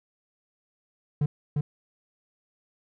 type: tone with echo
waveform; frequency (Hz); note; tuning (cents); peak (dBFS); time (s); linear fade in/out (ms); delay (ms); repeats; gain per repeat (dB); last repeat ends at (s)
triangle; 146.83; D3; 0; -19; 1.21-1.26; 5; 350; 1; -2; 1.61
effects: none